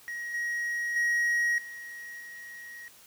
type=tone with level steps; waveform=triangle; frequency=1894 Hz; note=A#6; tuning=27 cents sharp; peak=-32 / -27 / -22 / -38 / -40 dBFS; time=0.08-2.88 s; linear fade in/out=0 ms; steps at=0.34 / 0.96 / 1.58 / 2.2 s; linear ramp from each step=2 ms; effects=white hiss -55 dBFS RMS until 3.06 s